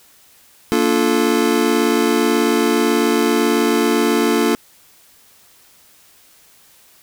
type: chord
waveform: square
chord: Bb major seventh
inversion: none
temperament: just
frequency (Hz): 233.1 / 291.4 / 349.6 / 437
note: Bb3 / D4 / F4 / A4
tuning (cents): 0 / -13 / +2 / -12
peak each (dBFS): -20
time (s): 0.72-4.55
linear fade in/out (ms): 0
effects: white hiss -50 dBFS RMS until 7.02 s